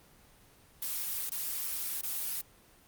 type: noise with dropouts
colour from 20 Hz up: blue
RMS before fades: -35 dBFS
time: 0.82-2.41 s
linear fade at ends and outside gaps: 2 ms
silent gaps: 1.294-1.318 / 2.011-2.034 s
effects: pink hiss -60 dBFS RMS until 2.87 s + Opus 24 kbps